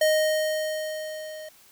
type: tone with level ramp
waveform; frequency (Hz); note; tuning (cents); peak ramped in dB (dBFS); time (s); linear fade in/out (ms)
square; 621; D#5; -3; -18 to -38; 0.01-1.49; 5
effects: white hiss -55 dBFS RMS until 1.71 s